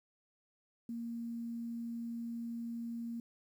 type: tone with quantisation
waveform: sine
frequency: 233.1 Hz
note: A#3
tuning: in tune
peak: -38 dBFS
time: 0.89-3.2 s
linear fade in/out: 2 ms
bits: 11
effects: none